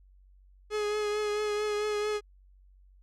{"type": "tone with vibrato", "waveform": "45% pulse", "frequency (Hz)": 420, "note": "G#4", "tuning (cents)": 19, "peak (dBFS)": -28, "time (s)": [0.7, 2.21], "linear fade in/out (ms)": 50, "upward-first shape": "triangle", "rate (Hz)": 4.5, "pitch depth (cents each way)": 26, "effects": ["added 47 Hz sine -55 dBFS peak until 3.02 s", "low-pass 7000 Hz 12 dB/octave"]}